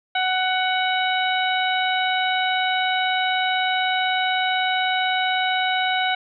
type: harmonic tone with a mistuned harmonic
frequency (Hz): 744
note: F#5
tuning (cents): +9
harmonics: 1 / 2 / 3 / 4 / 5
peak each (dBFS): -22 / -25 / -27 / -28 / -29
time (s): 0.15-6.15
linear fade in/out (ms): 5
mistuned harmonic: 5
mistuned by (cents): +45
effects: none